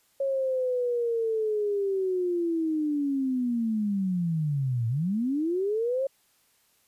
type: linear two-way sweep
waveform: sine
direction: down then up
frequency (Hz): 550 to 111.6 to 550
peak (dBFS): -24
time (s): 0.2-6.07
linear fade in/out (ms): 5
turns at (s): 4.88
effects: white hiss -66 dBFS RMS until 6.87 s + resampled to 32000 Hz

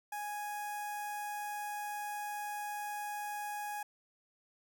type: tone with notch filter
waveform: sawtooth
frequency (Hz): 830.6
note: G#5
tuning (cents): 0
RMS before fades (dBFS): -40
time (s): 0.12-3.83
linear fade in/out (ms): 5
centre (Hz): 3900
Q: 0.89
effects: none

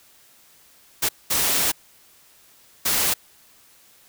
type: noise bursts at uneven times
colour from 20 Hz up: white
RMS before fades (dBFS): -21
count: 3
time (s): 1.02-1.09 / 1.3-1.72 / 2.85-3.14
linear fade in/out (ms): 10
effects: white hiss -54 dBFS RMS until 4.08 s

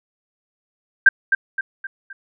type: tone with echo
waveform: sine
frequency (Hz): 1581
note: G6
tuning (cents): +14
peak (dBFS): -5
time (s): 1.06-1.09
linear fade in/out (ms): 5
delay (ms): 260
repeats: 4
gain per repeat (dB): -7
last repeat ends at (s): 2.13
effects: none

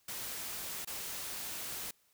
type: noise with dropouts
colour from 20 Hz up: white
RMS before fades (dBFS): -41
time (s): 0.08-1.91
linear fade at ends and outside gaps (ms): 5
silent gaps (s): 0.849-0.872
effects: white hiss -71 dBFS RMS until 2.13 s

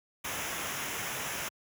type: noise with comb filter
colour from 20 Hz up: pink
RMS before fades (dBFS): -36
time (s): 0.24-1.49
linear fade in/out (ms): 10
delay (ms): 0.23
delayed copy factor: -0.65
effects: high-pass 80 Hz 12 dB/octave

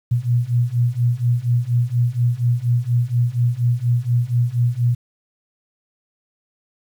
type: beating tone pair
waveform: sine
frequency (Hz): 118.5 / 122.7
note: A#2 / B2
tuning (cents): +29 / -11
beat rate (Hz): 4.2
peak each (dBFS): -19 / -18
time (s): 0.11-4.95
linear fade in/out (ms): 10
effects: 8-bit

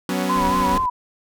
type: chord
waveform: sawtooth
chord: F# suspended fourth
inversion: none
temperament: equal with one note detuned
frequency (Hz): 186.18 / 246.9 / 277.2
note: F#3 / B3 / C#4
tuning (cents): +11 / 0 / 0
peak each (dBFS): -20 / -22 / -22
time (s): 0.09-0.78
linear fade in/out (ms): 2
type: tone with vibrato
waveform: sine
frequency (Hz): 1003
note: B5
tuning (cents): +26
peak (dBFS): -18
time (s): 0.29-0.9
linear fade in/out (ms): 10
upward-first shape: sine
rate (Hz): 4.4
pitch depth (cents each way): 61
type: noise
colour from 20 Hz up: brown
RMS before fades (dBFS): -31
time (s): 0.36-0.86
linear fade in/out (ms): 2
effects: none

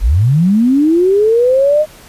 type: linear sweep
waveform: sine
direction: up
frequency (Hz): 38.04 to 622.3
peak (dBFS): -7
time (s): 0-1.86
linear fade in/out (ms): 50
effects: pink hiss -39 dBFS RMS until 2.08 s + resampled to 32000 Hz

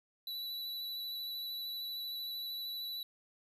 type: tone with vibrato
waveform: square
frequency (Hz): 3951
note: B7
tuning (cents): 0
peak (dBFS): -39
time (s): 0.27-3.03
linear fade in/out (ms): 2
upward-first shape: square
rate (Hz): 13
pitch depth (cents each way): 11
effects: none

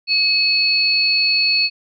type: tone pair together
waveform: sine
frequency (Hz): 2559 / 4408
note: D#7 / C#8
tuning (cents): +48 / -11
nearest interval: major sixth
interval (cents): 941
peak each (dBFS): -18 / -15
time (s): 0.07-1.7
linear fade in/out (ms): 50
effects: none

